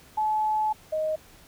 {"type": "tone pair in turn", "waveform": "sine", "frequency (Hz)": [860, 623.7], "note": ["A5", "D#5"], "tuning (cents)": [-40, 4], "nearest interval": "tritone", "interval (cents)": 556, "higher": "first", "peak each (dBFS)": [-22, -24], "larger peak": "first", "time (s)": [[0.17, 0.73], [0.92, 1.16]], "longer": "first", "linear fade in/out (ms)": 10, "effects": ["pink hiss -53 dBFS RMS until 1.47 s"]}